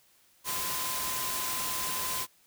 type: tone in noise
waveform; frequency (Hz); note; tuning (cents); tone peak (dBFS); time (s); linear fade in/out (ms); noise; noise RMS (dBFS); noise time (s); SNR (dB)
sine; 1027; C6; -33; -38; 0.44-2.27; 50; white; -33; 0.44-2.27; -8
effects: white hiss -64 dBFS RMS until 2.46 s